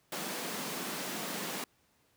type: high-pass noise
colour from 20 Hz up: pink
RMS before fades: -38 dBFS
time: 0.12-1.64 s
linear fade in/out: 2 ms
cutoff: 160 Hz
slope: 48 dB/octave
effects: pink hiss -70 dBFS RMS until 2.16 s + high-pass 80 Hz 12 dB/octave